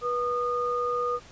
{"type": "tone pair together", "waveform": "sine", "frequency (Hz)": [486.3, 1225.4], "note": ["B4", "D#6"], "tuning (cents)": [-27, -27], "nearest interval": "octave + major third", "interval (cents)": 1600, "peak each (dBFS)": [-28, -27], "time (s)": [0.01, 1.2], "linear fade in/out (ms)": 50, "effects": ["pink hiss -50 dBFS RMS until 1.31 s", "resampled to 16000 Hz"]}